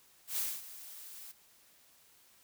blue noise with ADSR envelope, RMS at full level -33 dBFS, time 0.27-1.32 s, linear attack 110 ms, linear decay 230 ms, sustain -16 dB, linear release 11 ms, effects white hiss -64 dBFS RMS until 2.43 s

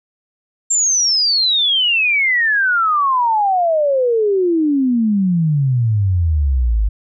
sine exponential sweep, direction down, 7459 to 49.79 Hz, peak -12 dBFS, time 0.7-6.89 s, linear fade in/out 10 ms, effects none

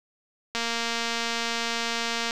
click train, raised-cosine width 0.2 ms, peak -11 dBFS, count 409, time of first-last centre 0.55-2.309 s, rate 232 Hz, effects none

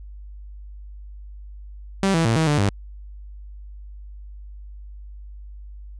sawtooth tone with pitch steps, 194.5 / 164.4 / 113.8 / 160 / 147.5 / 100.3 Hz, G3 / E3 / A#2 / D#3 / D3 / G2, -13 / -4 / -41 / +49 / +8 / +40 cents, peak -13 dBFS, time 2.03-2.69 s, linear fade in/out 0 ms, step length 110 ms, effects added 50 Hz sine -36 dBFS peak until 5.99 s + resampled to 22050 Hz

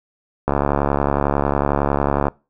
click train, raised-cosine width 1 ms, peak -3 dBFS, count 129, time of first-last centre 0.48-2.283 s, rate 71 Hz, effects noise-tail reverb RT60 0.3 s tail -24 dB re dry

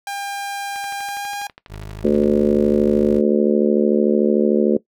sawtooth tone with pitch glide, 801 to 811.2 Hz, G5 to G#5, +37 to -41 cents, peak -21 dBFS, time 0.07-1.47 s, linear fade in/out 2 ms, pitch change +22 cents, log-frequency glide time 0.96-1.34 s
click train, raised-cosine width 0.3 ms, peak -22 dBFS, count 19, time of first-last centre 0.76-2.235 s, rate 12.2 Hz
20% pulse tone, 51.91 Hz, G#1, in tune, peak -26 dBFS, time 1.68-3.22 s, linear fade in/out 50 ms
harmonic tone, 73.42 Hz, D2, in tune, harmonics 3 / 4 / 5 / 6 / 7 / 8, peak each -17 / -24 / -17 / -20 / -22 / -28 dBFS, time 2.04-4.77 s, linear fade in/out 5 ms
effects noise-tail reverb RT60 0.1 s tail -18 dB re dry

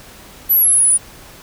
sine linear sweep, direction down, 11990 to 9570 Hz, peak -9 dBFS, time 0.49-0.98 s, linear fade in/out 20 ms, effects pink hiss -40 dBFS RMS until 1.42 s

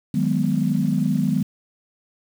sine chord, G# minor seventh, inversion second, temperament equal, 155.56 / 185 / 207.7 / 246.9 Hz, D#3 / F#3 / G#3 / B3, 0 / 0 / 0 / 0 cents, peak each -23 dBFS, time 0.14-1.43 s, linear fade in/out 5 ms, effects tanh soft clip ceiling -7 dBFS + 7-bit

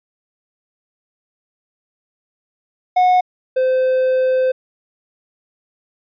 triangle tone pair in turn, 730 / 516.2 Hz, F#5 / C5, -24 / -23 cents, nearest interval tritone, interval 599 cents, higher first, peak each -8 / -11 dBFS, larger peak first, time 2.96-3.21 / 3.56-4.52 s, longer second, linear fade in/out 10 ms, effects resampled to 11025 Hz

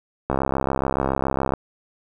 click train, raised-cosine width 1 ms, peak -7 dBFS, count 84, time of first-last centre 0.3-1.537 s, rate 67.1 Hz, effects 8-bit

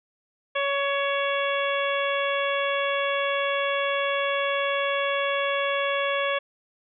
harmonic tone with a mistuned harmonic, 560 Hz, C#5, 18 cents sharp, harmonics 1 / 2 / 3 / 4 / 5 / 6, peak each -26 / -29 / -31 / -32 / -33 / -34 dBFS, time 0.55-6.39 s, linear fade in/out 10 ms, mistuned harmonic 5, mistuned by -38 cents, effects none

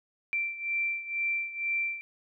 sine beating tone pair, 2349 / 2351.1 Hz, D7 / D7, 0 / +1 cents, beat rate 2.1 Hz, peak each -30 / -34 dBFS, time 0.33-2.01 s, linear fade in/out 0 ms, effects none

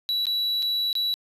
triangle tone with dropouts, 3927 Hz, B7, 11 cents flat, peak -21 dBFS, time 0.09-1.14 s, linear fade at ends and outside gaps 0 ms, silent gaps 0.255-0.268 / 0.623-0.627 / 0.929-0.953 s, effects resampled to 32000 Hz

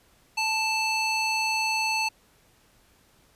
square tone with band-pass filter, 880 Hz, A5, in tune, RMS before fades -26 dBFS, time 0.37-2.09 s, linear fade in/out 10 ms, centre 3400 Hz, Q 1.1, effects pink hiss -61 dBFS RMS until 3.35 s + resampled to 32000 Hz

